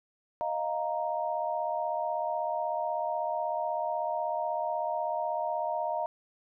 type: chord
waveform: sine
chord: Eb suspended second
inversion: none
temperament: equal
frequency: 622.3 / 698.5 / 932.3 Hz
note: Eb5 / F5 / Bb5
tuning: 0 / 0 / 0 cents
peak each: -33 dBFS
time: 0.41-6.06 s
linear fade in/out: 0 ms
effects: none